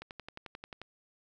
click train, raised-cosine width 0.3 ms, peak -27 dBFS, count 10, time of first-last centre 0.02-0.816 s, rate 11.3 Hz, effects none

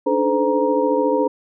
sine tone cluster, 289 / 302.9 / 430.8 / 512 / 939 Hz, D4 / D#4 / A4 / C5 / A#5, -28 / -46 / -37 / -38 / +12 cents, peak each -22 / -27 / -21 / -19 / -23 dBFS, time 0.06-1.28 s, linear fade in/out 10 ms, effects none

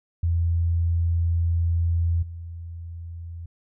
sine tone with level steps, 84.4 Hz, E2, 41 cents sharp, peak -19 / -33 dBFS, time 0.23-3.46 s, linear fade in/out 5 ms, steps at 2.22 s, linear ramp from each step 10 ms, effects none

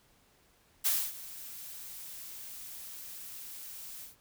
blue noise with ADSR envelope, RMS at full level -27 dBFS, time 0.84-4.16 s, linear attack 21 ms, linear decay 260 ms, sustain -18 dB, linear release 140 ms, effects pink hiss -66 dBFS RMS until 4.2 s

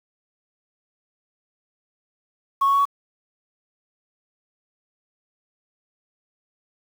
sine tone with pitch steps, 1100 / 1107.7 / 1115.4 / 1123.1 Hz, C#6 / C#6 / C#6 / C#6, -14 / -2 / +10 / +22 cents, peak -14 dBFS, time 2.61-2.854 s, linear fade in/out 10 ms, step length 61 ms, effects tanh soft clip ceiling -12 dBFS + 7-bit

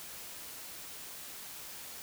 silence, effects white hiss -46 dBFS RMS until 2.02 s

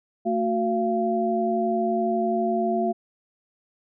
sine tone cluster, 224.4 / 367.4 / 686 Hz, A3 / F#4 / F5, +34 / -12 / -31 cents, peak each -26 / -26 / -24 dBFS, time 0.25-2.93 s, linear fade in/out 20 ms, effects none

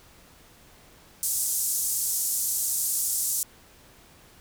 pink band-pass noise, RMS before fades -27 dBFS, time 1.23-3.43 s, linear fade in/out 0 ms, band 7000 to 14000 Hz, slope 24 dB/octave, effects pink hiss -54 dBFS RMS until 4.4 s

